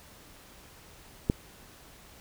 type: click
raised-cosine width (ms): 3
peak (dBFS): -10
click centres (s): 1.299
effects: pink hiss -53 dBFS RMS until 2.2 s